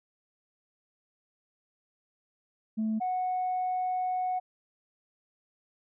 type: tone pair in turn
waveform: sine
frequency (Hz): 218.9 / 736.3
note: A3 / F#5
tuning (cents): -9 / -9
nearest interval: octave + major sixth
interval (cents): 2100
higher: second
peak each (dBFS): -25 / -26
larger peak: first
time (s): 2.77-3 / 3-4.4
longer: second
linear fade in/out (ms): 20
effects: tanh soft clip ceiling -24 dBFS